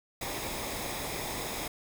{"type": "noise with comb filter", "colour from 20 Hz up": "pink", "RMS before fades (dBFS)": -36, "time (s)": [0.21, 1.68], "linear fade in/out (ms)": 5, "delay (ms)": 0.68, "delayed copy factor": -0.5, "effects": []}